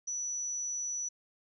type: tone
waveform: sine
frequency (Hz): 5920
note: F#8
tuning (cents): 0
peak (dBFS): -33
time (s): 0.07-1.09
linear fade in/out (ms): 10
effects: none